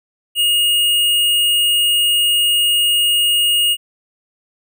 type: tone with hard clipping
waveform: sine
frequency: 2860 Hz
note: F7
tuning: 41 cents sharp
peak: -13 dBFS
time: 0.35-3.77 s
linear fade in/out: 50 ms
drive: 17 dB
effects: none